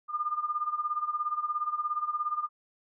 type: tone with tremolo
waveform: sine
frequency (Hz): 1210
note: D#6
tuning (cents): -49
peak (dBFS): -25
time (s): 0.08-2.49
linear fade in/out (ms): 50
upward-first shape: sine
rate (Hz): 17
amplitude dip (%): 80
effects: none